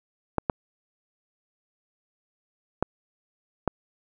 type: clicks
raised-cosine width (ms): 1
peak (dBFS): -8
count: 4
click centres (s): 0.383 / 0.498 / 2.826 / 3.677
effects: none